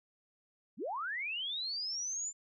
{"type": "linear sweep", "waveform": "sine", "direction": "up", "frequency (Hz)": [150.6, 7220], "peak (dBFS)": -35, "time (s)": [0.77, 2.33], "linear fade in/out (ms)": 50, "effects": []}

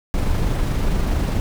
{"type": "noise with amplitude modulation", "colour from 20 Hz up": "brown", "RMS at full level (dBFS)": -18, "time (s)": [0.14, 1.4], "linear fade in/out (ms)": 0, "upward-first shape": "sine", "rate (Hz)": 24.7, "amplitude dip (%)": 25, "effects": []}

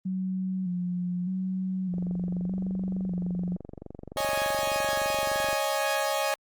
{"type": "tone with vibrato", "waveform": "sine", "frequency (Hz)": 182.7, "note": "F#3", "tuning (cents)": -22, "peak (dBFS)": -27, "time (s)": [0.05, 3.57], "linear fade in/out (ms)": 10, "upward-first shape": "square", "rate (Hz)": 0.82, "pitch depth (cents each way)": 42}
{"type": "click train", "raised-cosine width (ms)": 2, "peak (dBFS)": -26, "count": 85, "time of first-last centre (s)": [1.94, 5.53], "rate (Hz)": 23.4}
{"type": "chord", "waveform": "sawtooth", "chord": "C# suspended second", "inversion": "none", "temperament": "equal", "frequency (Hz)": [554.4, 622.3, 830.6], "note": ["C#5", "D#5", "G#5"], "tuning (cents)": [0, 0, 0], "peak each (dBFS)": -26, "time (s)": [4.17, 6.34], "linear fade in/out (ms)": 0}
{"effects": ["Opus 32 kbps"]}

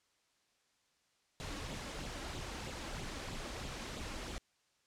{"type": "noise with flanger", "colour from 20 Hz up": "pink", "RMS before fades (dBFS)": -43, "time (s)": [1.4, 4.38], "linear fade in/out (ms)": 0, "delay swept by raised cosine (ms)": [0.26, 3.76], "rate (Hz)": 3.1, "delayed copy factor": 0.5, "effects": ["white hiss -75 dBFS RMS until 4.86 s", "low-pass 7000 Hz 12 dB/octave"]}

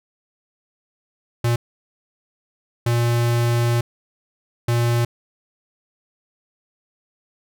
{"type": "tone bursts at uneven times", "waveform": "square", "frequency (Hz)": 118.6, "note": "A#2", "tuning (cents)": 30, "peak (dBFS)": -17, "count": 3, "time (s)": [[1.44, 1.56], [2.86, 3.81], [4.68, 5.05]], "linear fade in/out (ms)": 5, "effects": []}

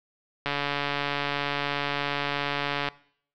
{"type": "click train", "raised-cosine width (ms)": 0.3, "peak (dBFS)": -11, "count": 348, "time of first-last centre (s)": [0.46, 2.887], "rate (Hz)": 143, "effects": ["noise-tail reverb RT60 0.6 s tail -21 dB re dry", "low-pass 5000 Hz 12 dB/octave"]}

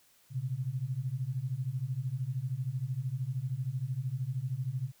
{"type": "beating tone pair", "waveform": "sine", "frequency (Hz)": [122.1, 135.1], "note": ["B2", "C#3"], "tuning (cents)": [-19, -44], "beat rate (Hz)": 13, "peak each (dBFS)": [-35, -34], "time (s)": [0.3, 4.92], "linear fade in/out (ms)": 50, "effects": ["white hiss -65 dBFS RMS until 5 s"]}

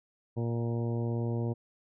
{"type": "harmonic tone with a mistuned harmonic", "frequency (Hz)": 117.2, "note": "A#2", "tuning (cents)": 10, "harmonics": [1, 2, 3, 4, 5, 6, 7, 8], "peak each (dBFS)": [-30, -36, -38, -40, -45, -50, -51, -51], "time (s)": [0.36, 1.54], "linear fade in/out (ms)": 20, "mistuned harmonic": 7, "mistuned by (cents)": -21, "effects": []}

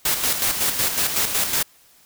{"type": "noise with tremolo", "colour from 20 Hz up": "white", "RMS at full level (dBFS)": -20, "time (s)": [0.05, 1.63], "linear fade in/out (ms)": 5, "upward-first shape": "square", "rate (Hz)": 5.4, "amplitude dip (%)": 50, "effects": ["white hiss -54 dBFS RMS until 2.05 s"]}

